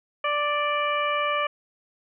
harmonic tone, 587.3 Hz, D5, in tune, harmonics 1 / 2 / 3 / 4 / 5, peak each -28 / -25 / -33 / -30 / -34 dBFS, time 0.24-1.47 s, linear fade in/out 5 ms, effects none

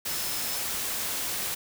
sine tone in noise, 5240 Hz, E8, 11 cents flat, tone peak -39 dBFS, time 0.09-0.61 s, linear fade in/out 10 ms, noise white, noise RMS -31 dBFS, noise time 0.05-1.55 s, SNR -11 dB, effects none

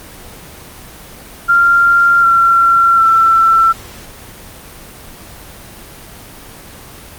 sine tone with pitch steps, 1388 / 1364.2 / 1340.7 Hz, F6 / F6 / E6, -11 / -41 / +29 cents, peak -6 dBFS, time 1.48-3.73 s, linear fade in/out 20 ms, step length 750 ms, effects pink hiss -34 dBFS RMS until 7.18 s + Opus 24 kbps

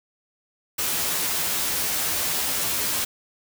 white noise with comb filter, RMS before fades -25 dBFS, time 0.78-3.05 s, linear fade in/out 10 ms, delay 12 ms, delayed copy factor +0.65, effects none

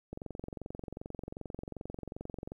click train, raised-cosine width 2 ms, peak -27 dBFS, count 55, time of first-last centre 0.13-2.519 s, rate 22.6 Hz, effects 11-bit

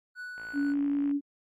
triangle tone with tremolo, 1480 Hz, F#6, in tune, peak -35 dBFS, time 0.15-0.75 s, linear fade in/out 50 ms, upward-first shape triangle, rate 3.5 Hz, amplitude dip 25%
click train, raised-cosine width 0.5 ms, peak -34 dBFS, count 42, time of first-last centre 0.38-1.112 s, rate 56 Hz
sine tone with vibrato, 284.1 Hz, C#4, 43 cents sharp, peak -25 dBFS, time 0.53-1.21 s, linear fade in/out 50 ms, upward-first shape triangle, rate 10 Hz, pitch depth 10 cents each way
effects AAC 64 kbps

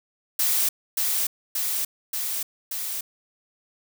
blue noise with echo, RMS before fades -22 dBFS, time 0.39-0.69 s, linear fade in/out 5 ms, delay 580 ms, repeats 4, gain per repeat -2 dB, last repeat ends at 3.01 s, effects none

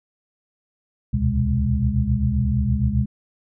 sine tone cluster, 68.6 / 76.7 / 121.2 / 128.2 / 205.2 Hz, C#2 / D#2 / B2 / C3 / G#3, -17 / -24 / -32 / -35 / -21 cents, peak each -24 dBFS, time 1.13-3.06 s, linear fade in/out 10 ms, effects none

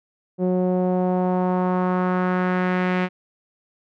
sawtooth tone with low-pass filter sweep, 182.4 Hz, F#3, 24 cents flat, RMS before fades -21 dBFS, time 0.38-3.09 s, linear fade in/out 50 ms, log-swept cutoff 480 to 2300 Hz, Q 1.9, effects none

